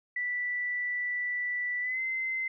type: tone with pitch glide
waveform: sine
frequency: 1969 to 2065 Hz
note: B6 to C7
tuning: -6 to -23 cents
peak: -29 dBFS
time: 0.16-2.48 s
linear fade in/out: 5 ms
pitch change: +83 cents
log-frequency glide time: 1.81-2 s
effects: none